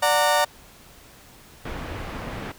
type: chord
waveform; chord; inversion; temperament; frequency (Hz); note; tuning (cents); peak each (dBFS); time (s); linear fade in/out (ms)
30% pulse; D augmented; none; just; 587.3 / 734.2 / 917.7; D5 / F#5 / A#5; 0 / -14 / -27; -19 / -21 / -19; 0.02-0.45; 10
type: low-pass noise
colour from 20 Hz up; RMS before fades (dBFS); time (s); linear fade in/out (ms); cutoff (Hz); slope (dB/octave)
pink; -33; 1.65-2.52; 5; 2300; 12
effects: pink hiss -49 dBFS RMS until 2.58 s